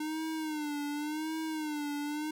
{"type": "tone with vibrato", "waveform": "square", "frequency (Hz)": 304.1, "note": "D#4", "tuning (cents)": -40, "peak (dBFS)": -34, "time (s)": [0, 2.31], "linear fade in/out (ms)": 5, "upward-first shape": "sine", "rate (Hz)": 0.9, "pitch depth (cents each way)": 82, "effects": []}